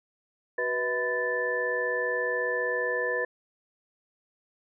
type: tone cluster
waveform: sine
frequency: 376.1 / 490.8 / 638 / 1005 / 1757 Hz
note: F#4 / B4 / D#5 / B5 / A6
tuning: +28 / -11 / +43 / +30 / -3 cents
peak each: -37 / -29 / -37 / -38 / -29 dBFS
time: 0.58-3.25 s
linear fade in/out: 5 ms
effects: none